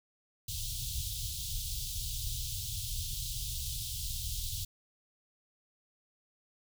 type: band-stop noise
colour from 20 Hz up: pink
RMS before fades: -37 dBFS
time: 0.48-4.65 s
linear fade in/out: 5 ms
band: 130 to 3200 Hz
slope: 48 dB/octave
effects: none